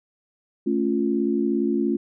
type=chord; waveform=sine; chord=A augmented; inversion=none; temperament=equal; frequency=220 / 277.2 / 349.2 Hz; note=A3 / C#4 / E#4; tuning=0 / 0 / 0 cents; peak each=-24 dBFS; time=0.66-1.97 s; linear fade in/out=10 ms; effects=none